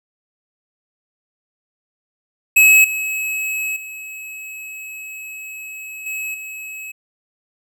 square tone with level steps, 2571 Hz, E7, 44 cents flat, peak -8 / -21 / -31 / -24 / -30 dBFS, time 2.56-6.92 s, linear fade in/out 10 ms, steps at 2.84 / 3.76 / 6.06 / 6.34 s, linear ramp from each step 5 ms, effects none

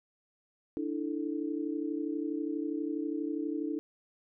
sine chord, D suspended second, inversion none, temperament equal with one note detuned, 293.7 / 326 / 440 Hz, D4 / E4 / A4, 0 / -19 / 0 cents, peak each -34 / -35 / -40 dBFS, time 0.77-3.79 s, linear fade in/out 0 ms, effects none

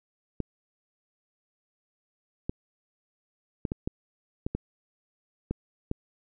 clicks, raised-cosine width 3 ms, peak -16 dBFS, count 9, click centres 0.403 / 2.495 / 3.652 / 3.719 / 3.875 / 4.465 / 4.55 / 5.51 / 5.914 s, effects none

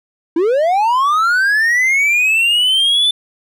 triangle linear sweep, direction up, 311.4 to 3531 Hz, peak -9 dBFS, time 0.36-3.11 s, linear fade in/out 5 ms, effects none

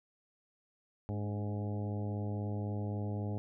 harmonic tone with a mistuned harmonic, 103.8 Hz, G#2, in tune, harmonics 1 / 2 / 3 / 4 / 5 / 6 / 7 / 8, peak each -35 / -41 / -45 / -47 / -49 / -51 / -52 / -53 dBFS, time 1.09-3.38 s, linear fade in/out 0 ms, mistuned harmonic 3, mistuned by -47 cents, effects none

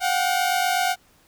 sawtooth tone pair together, 719 / 767 Hz, F#5 / G5, -50 / -38 cents, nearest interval minor second, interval 112 cents, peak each -18 / -20 dBFS, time 0-0.96 s, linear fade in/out 50 ms, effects pink hiss -58 dBFS RMS until 1.27 s

